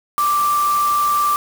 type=tone in noise; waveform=sine; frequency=1174.7 Hz; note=D6; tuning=in tune; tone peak=-14 dBFS; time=0.18-1.36 s; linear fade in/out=0 ms; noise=white; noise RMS=-29 dBFS; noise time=0.18-1.36 s; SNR=+12 dB; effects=none